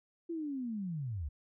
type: linear sweep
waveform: sine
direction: down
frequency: 344 to 64.1 Hz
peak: -35 dBFS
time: 0.29-1.29 s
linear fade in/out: 10 ms
effects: none